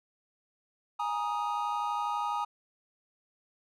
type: chord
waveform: triangle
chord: Ab suspended second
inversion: none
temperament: equal with one note detuned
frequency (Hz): 830.6 / 942.6 / 1244.5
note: Ab5 / Bb5 / Eb6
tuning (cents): 0 / +19 / 0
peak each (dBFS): -32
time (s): 0.99-2.45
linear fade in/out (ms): 10
effects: none